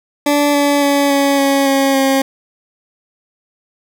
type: tone with pitch steps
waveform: 20% pulse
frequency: 290 / 286.5 / 283 / 279.6 / 276.3 / 272.9 / 269.6 Hz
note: D4 / D4 / C#4 / C#4 / C#4 / C#4 / C#4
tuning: -22 / -43 / +36 / +15 / -6 / -27 / -48 cents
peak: -6 dBFS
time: 0.26-2.22 s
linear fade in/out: 5 ms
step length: 280 ms
effects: none